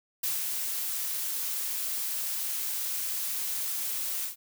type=noise with ADSR envelope; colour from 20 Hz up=blue; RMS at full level=-29 dBFS; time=0.23-4.36 s; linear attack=8 ms; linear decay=180 ms; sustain=-3 dB; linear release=120 ms; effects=none